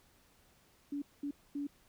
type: tone bursts at uneven times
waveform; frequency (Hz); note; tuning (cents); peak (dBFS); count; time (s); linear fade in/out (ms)
sine; 285.9; D4; -46; -35; 3; 0.92-1.02 / 1.23-1.31 / 1.55-1.67; 5
effects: pink hiss -67 dBFS RMS until 1.88 s